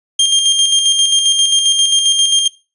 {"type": "tone with tremolo", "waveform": "sawtooth", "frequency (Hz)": 3200, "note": "G7", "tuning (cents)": 35, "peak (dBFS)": -4, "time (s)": [0.19, 2.48], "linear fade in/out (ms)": 5, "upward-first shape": "square", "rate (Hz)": 7.5, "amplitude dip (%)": 40, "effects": ["noise-tail reverb RT60 0.3 s tail -20 dB re dry", "resampled to 24000 Hz"]}